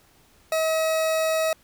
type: tone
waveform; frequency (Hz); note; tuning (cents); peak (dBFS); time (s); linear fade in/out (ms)
40% pulse; 639; D#5; +46; -20; 0.52-1.53; 2
effects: pink hiss -58 dBFS RMS until 1.63 s

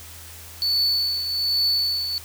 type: tone with tremolo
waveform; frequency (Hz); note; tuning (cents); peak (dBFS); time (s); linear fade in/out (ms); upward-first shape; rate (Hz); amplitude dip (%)
triangle; 4466; C#8; +12; -16; 0.62-2.18; 0; triangle; 1.2; 60
effects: added 83 Hz sine -44 dBFS peak until 2.24 s + white hiss -42 dBFS RMS until 2.24 s

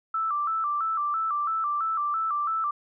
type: tone with vibrato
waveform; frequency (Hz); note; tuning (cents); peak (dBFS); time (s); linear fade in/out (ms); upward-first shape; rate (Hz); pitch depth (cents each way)
sine; 1244.5; D#6; 0; -24; 0.14-2.71; 5; square; 3; 100
effects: none

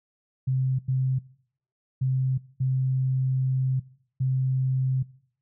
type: tone bursts at uneven times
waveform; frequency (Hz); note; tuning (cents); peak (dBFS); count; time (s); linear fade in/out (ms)
sine; 130.81; C3; 0; -21; 5; 0.47-0.79 / 0.88-1.19 / 2.01-2.38 / 2.6-3.8 / 4.2-5.03; 10
effects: noise-tail reverb RT60 0.6 s tail -21 dB re dry

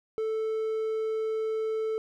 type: tone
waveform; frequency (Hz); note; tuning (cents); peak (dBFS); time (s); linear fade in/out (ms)
triangle; 440; A4; 0; -25; 0.18-1.98; 0
effects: none

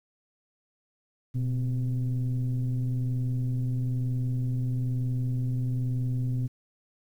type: tone with frequency modulation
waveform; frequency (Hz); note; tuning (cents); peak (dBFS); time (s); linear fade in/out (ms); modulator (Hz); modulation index
sine; 123.47; B2; 0; -24; 1.34-6.48; 20; 134; 0.54
effects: tanh soft clip ceiling -21 dBFS + 10-bit

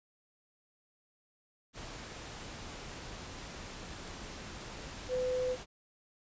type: tone in noise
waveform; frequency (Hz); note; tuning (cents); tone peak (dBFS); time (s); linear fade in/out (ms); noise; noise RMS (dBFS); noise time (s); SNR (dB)
sine; 506; B4; +42; -30; 5.08-5.57; 50; pink; -45; 1.73-5.66; +12
effects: resampled to 16000 Hz

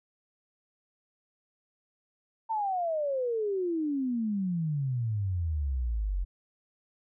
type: exponential sweep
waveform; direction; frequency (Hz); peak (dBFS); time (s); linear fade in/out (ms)
sine; down; 912 to 43.65; -27; 2.49-6.25; 20
effects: none

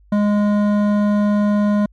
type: tone with hard clipping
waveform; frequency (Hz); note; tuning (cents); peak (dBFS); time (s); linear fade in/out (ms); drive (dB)
sine; 206.8; G#3; -7; -15; 0.12-1.86; 5; 12
effects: added 50 Hz sine -47 dBFS peak until 1.92 s + MP3 64 kbps

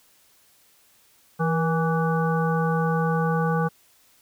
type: harmonic tone with a mistuned harmonic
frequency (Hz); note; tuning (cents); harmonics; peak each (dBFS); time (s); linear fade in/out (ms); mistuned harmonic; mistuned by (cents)
164.81; E3; 0; 1 / 3 / 5 / 7 / 9; -22 / -27 / -29 / -30 / -32; 1.39-3.69; 20; 3; -55
effects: white hiss -59 dBFS RMS until 4.21 s

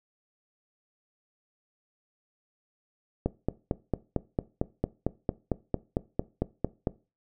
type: click train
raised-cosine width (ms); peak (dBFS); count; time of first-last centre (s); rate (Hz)
2; -12; 17; 3.26-6.872; 4.43
effects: noise-tail reverb RT60 0.3 s tail -19 dB re dry

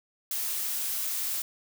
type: noise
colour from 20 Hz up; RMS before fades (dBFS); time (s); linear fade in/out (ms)
blue; -31; 0.31-1.42; 2
effects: none

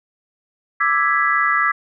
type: chord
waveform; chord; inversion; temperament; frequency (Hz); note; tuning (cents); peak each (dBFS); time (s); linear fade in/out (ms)
sine; E dominant seventh; third; equal; 1174.7 / 1318.5 / 1661.2 / 1975.5; D6 / E6 / G#6 / B6; 0 / 0 / 0 / 0; -20; 0.8-1.72; 10
effects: none

